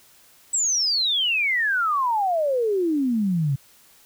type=exponential sweep; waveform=sine; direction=down; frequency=7902 to 131.7 Hz; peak=-19 dBFS; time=0.53-3.56 s; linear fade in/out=10 ms; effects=white hiss -54 dBFS RMS until 4.05 s